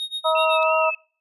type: tone with tremolo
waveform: triangle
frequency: 3729 Hz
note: A#7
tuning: in tune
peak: -22 dBFS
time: 0-0.63 s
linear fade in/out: 0 ms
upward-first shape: sine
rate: 7.9 Hz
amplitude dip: 95%
type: harmonic tone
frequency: 318.4 Hz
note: D#4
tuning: 40 cents sharp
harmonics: 2 / 3 / 4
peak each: -20 / -23 / -22 dBFS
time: 0.24-0.91 s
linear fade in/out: 20 ms
type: tone with vibrato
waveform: sine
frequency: 2678 Hz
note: E7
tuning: 27 cents sharp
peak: -24 dBFS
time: 0.35-0.95 s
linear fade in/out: 5 ms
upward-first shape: sine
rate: 3 Hz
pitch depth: 47 cents each way
effects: noise-tail reverb RT60 0.4 s tail -23 dB re dry + resampled to 32000 Hz